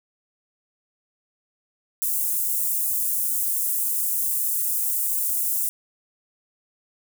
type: high-pass noise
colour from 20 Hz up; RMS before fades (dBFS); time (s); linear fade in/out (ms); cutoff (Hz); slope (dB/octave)
white; -24; 2.02-5.69; 0; 8600; 24
effects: none